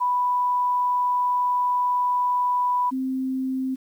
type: tone pair in turn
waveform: sine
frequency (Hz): 987.8 / 261.6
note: B5 / C4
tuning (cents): 0 / 0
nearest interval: octave + major seventh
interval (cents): 2300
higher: first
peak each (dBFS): -19 / -23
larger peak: first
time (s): 0-2.91 / 2.91-3.76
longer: first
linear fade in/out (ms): 20
effects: 9-bit

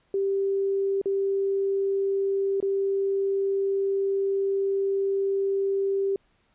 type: tone with dropouts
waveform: sine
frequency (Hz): 392.3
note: G4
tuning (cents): +1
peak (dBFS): -22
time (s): 0.14-6.16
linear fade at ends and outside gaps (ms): 2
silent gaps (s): 1.015-1.057 / 2.603-2.626
effects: pink hiss -67 dBFS RMS until 6.54 s + resampled to 8000 Hz

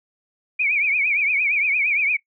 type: tone with vibrato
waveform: sine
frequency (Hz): 2349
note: D7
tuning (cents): 0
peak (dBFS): -17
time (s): 0.59-2.17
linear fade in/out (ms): 10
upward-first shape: triangle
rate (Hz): 8.7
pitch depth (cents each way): 150
effects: noise-tail reverb RT60 0.1 s tail -19 dB re dry

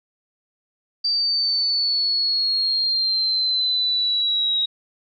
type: exponential sweep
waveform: sine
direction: down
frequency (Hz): 4658 to 3811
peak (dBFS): -18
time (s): 1.04-4.66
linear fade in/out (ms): 10
effects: none

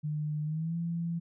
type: tone with pitch glide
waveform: sine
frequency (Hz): 151.1 to 168.63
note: D3 to E3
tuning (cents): +50 to +40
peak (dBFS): -30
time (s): 0.03-1.2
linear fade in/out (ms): 20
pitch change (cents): +190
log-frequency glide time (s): 0.44-0.76
effects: none

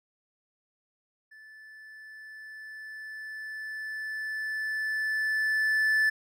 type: tone with level ramp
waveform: triangle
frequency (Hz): 1748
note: A6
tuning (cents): -12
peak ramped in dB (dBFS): -47 to -19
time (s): 1.31-6.1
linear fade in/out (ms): 10
effects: none

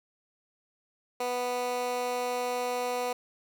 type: tone with high-pass filter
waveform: 15% pulse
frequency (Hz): 246.9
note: B3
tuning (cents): 0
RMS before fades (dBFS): -31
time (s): 1.2-3.13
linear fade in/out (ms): 5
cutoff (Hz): 500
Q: 1.5
effects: none

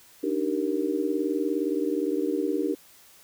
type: chord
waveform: sine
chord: Eb major seventh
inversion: third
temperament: just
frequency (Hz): 291.7 / 311.1 / 388.9 / 466.7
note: D4 / Eb4 / G4 / Bb4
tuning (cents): -12 / 0 / -14 / +2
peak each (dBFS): -29 / -29 / -29 / -31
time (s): 0.23-2.75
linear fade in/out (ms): 10
effects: white hiss -54 dBFS RMS until 3.23 s

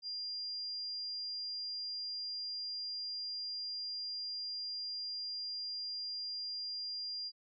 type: tone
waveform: sine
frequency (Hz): 4800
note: D8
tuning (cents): +37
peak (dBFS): -38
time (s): 0.02-7.32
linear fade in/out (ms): 50
effects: none

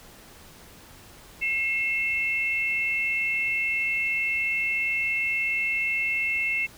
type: tone pair together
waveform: sine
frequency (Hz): 2153 / 2670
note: C7 / E7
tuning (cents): +49 / +22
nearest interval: major third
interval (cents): 373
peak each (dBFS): -26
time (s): 1.41-6.67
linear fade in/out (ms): 20
effects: pink hiss -49 dBFS RMS until 6.77 s

